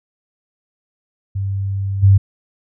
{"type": "tone with level steps", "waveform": "sine", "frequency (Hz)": 98, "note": "G2", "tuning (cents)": 0, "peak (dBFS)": [-18, -6], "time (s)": [1.35, 2.18], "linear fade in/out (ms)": 10, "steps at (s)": 2.02, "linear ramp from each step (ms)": 20, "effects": []}